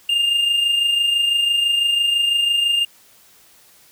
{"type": "tone pair together", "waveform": "triangle", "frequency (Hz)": [2786, 2812], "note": ["F7", "F7"], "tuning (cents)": [-5, 11], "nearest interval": "unison", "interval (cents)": 16, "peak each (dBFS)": [-24, -14], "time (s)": [0.09, 2.85], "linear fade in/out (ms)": 5, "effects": ["white hiss -51 dBFS RMS until 3.91 s"]}